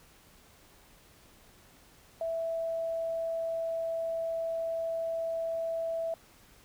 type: tone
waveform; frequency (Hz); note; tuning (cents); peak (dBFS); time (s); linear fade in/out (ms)
sine; 659; E5; -1; -30; 2.21-6.14; 2
effects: pink hiss -59 dBFS RMS until 6.64 s